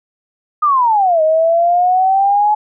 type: exponential two-way sweep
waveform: sine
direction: down then up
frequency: 1244.5 to 622.3 to 851 Hz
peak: -9 dBFS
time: 0.62-2.55 s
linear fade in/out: 10 ms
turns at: 1.22 s
effects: none